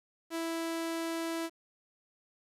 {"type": "tone", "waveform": "sawtooth", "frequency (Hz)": 330, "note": "E4", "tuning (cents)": 2, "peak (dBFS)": -29, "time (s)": [0.3, 1.5], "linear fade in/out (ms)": 50, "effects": ["resampled to 32000 Hz", "10-bit"]}